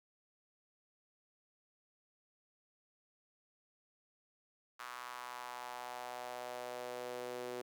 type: tone with high-pass filter sweep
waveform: sawtooth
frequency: 123.5 Hz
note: B2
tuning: in tune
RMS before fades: -45 dBFS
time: 4.79-7.62 s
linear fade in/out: 10 ms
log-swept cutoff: 1200 to 410 Hz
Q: 2.8
effects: none